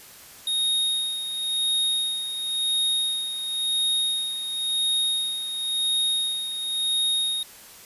square tone with tremolo, 3729 Hz, A#7, in tune, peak -21 dBFS, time 0.47-7.43 s, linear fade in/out 2 ms, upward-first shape sine, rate 0.95 Hz, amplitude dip 60%, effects white hiss -46 dBFS RMS until 7.85 s + resampled to 32000 Hz

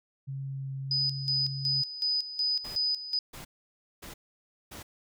sine tone with vibrato, 135.6 Hz, C#3, 38 cents flat, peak -33 dBFS, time 0.27-1.83 s, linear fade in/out 20 ms, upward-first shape triangle, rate 1.6 Hz, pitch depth 9 cents each way
sine tone with tremolo, 4986 Hz, D#8, 3 cents sharp, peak -25 dBFS, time 0.91-3.19 s, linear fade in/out 2 ms, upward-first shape square, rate 2.7 Hz, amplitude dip 75%
pink noise bursts, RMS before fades -44 dBFS, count 4, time 2.64-4.83 s, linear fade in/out 10 ms, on 120 ms, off 570 ms
effects none

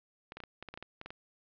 clicks, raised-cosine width 0.3 ms, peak -27 dBFS, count 12, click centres 0.321 / 0.37 / 0.403 / 0.437 / 0.626 / 0.687 / 0.74 / 0.775 / 0.826 / 1.014 / 1.06 / 1.105 s, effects low-pass 4000 Hz 12 dB/octave

